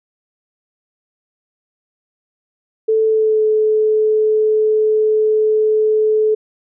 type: tone with pitch glide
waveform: sine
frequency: 440 to 431.7 Hz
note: A4 to A4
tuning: 0 to -33 cents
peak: -11 dBFS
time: 2.88-6.35 s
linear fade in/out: 10 ms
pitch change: -33 cents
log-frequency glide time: 3.05-3.44 s
effects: none